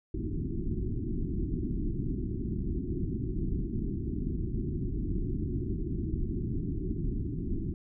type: low-pass noise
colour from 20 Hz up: pink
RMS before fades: -32 dBFS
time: 0.14-7.74 s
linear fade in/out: 2 ms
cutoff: 380 Hz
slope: 96 dB/octave
effects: none